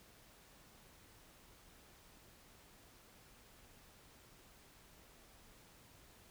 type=silence; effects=pink hiss -63 dBFS RMS until 6.3 s